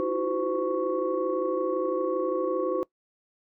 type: tone cluster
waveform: sine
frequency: 316.5 / 341.9 / 374.2 / 512 / 1111 Hz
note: D#4 / F4 / F#4 / C5 / C#6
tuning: +30 / -37 / +20 / -38 / +4 cents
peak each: -33 / -33 / -29 / -28 / -34 dBFS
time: 0-2.83 s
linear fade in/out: 0 ms
effects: noise-tail reverb RT60 0.1 s tail -22 dB re dry + tanh soft clip ceiling -13 dBFS